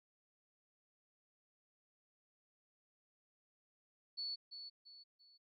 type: tone with echo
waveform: sine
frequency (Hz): 4435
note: C#8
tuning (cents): 0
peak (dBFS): -39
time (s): 4.17-4.36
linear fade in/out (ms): 20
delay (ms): 340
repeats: 3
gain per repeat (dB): -8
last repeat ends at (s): 5.38
effects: MP3 96 kbps